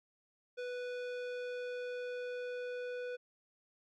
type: tone with low-pass filter sweep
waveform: square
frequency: 493.9 Hz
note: B4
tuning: in tune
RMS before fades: -41 dBFS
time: 0.57-3.17 s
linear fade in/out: 20 ms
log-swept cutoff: 3800 to 2500 Hz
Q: 0.76
effects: none